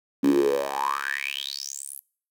10% pulse tone with high-pass filter sweep, 69.3 Hz, C#2, in tune, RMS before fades -26 dBFS, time 0.23-2 s, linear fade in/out 10 ms, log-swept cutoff 250 to 12000 Hz, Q 10, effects noise-tail reverb RT60 0.5 s tail -25 dB re dry

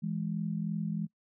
sine tone pair together, 165.5 / 208.5 Hz, E3 / G#3, +7 / +7 cents, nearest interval major third, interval 400 cents, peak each -33 / -34 dBFS, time 0.02-1.07 s, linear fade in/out 20 ms, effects noise-tail reverb RT60 0.1 s tail -22 dB re dry

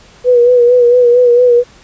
sine tone with vibrato, 487.7 Hz, B4, 22 cents flat, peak -4 dBFS, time 0.24-1.64 s, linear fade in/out 50 ms, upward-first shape sine, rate 4.4 Hz, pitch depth 42 cents each way, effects pink hiss -42 dBFS RMS until 1.83 s + resampled to 16000 Hz

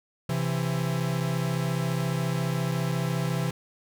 45% pulse tone pair together, 132.39 / 166.8 Hz, C3 / E3, +21 / +21 cents, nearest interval major third, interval 400 cents, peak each -28 dBFS, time 0.29-3.51 s, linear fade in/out 5 ms, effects none

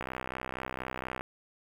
click train, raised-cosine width 0.5 ms, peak -20 dBFS, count 78, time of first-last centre 0.01-1.209 s, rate 64.2 Hz, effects 8-bit

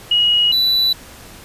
sine / triangle tone pair in turn, 2897 / 3966 Hz, F#7 / B7, -37 / +7 cents, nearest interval perfect fourth, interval 544 cents, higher second, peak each -11 dBFS, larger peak neither, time 0.11-0.52 / 0.52-0.93 s, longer neither, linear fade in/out 5 ms, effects pink hiss -39 dBFS RMS until 1.44 s + resampled to 32000 Hz

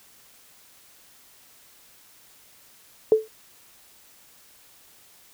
sine tone with exponential decay, 437.1 Hz, A4, 11 cents flat, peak -9 dBFS, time 3.12-3.28 s, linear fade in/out 1 ms, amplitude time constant 34 ms, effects white hiss -54 dBFS RMS until 5.33 s

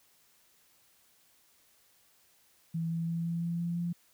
sine tone with pitch steps, 164.81 / 166.05 / 167.3 / 168.56 / 169.84 / 171.12 / 172.41 Hz, E3 / E3 / E3 / E3 / F3 / F3 / F3, 0 / +13 / +26 / +39 / -48 / -35 / -22 cents, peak -30 dBFS, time 2.74-3.93 s, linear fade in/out 10 ms, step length 170 ms, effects white hiss -66 dBFS RMS until 4.13 s

